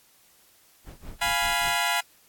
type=noise with tremolo; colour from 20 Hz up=brown; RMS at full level=-37 dBFS; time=0.84-1.82 s; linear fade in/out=50 ms; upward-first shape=sine; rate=5.1 Hz; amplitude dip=95%
type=chord; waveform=15% pulse; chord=F diminished; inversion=none; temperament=equal; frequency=698.5 / 830.6 / 987.8 Hz; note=F5 / Ab5 / Cb6; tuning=0 / 0 / 0 cents; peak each=-21 dBFS; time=1.21-2.01 s; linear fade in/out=10 ms
effects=white hiss -59 dBFS RMS until 2.28 s + AAC 64 kbps